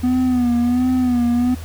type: tone with vibrato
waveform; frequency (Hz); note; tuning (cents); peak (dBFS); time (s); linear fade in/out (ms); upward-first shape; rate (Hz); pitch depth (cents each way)
triangle; 246.9; B3; 0; -12; 0.03-1.55; 10; sine; 1.4; 62
effects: added 81 Hz sine -28 dBFS peak until 1.64 s + pink hiss -40 dBFS RMS until 1.64 s